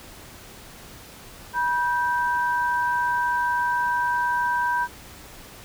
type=tone pair together; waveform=sine; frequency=970.4 / 1561 Hz; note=B5 / G6; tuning=-31 / -8 cents; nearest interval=minor sixth; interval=823 cents; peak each=-22 / -25 dBFS; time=1.53-4.88 s; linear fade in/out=50 ms; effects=pink hiss -44 dBFS RMS until 5.64 s